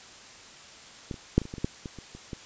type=clicks; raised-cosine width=3 ms; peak=-20 / -28 / -6 / -23 / -27 / -23 / -25 / -13 / -23 / -28 / -30 / -22 dBFS; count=12; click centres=1.112 / 1.142 / 1.38 / 1.417 / 1.454 / 1.539 / 1.582 / 1.645 / 1.858 / 1.987 / 2.15 / 2.332 s; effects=white hiss -48 dBFS RMS until 2.45 s + resampled to 16000 Hz